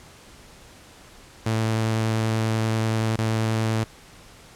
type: tone with dropouts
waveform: sawtooth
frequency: 111.2 Hz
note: A2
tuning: 19 cents sharp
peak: -17 dBFS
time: 1.46-3.84 s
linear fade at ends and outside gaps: 5 ms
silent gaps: 3.162-3.185 s
effects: pink hiss -48 dBFS RMS until 4.55 s + low-pass 10000 Hz 12 dB/octave